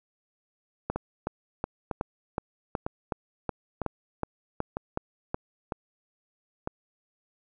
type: two click trains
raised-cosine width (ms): 1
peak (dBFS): -14 / -16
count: 13 / 7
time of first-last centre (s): 0.9-5.344 / 0.96-6.674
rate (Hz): 2.7 / 1.05
effects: none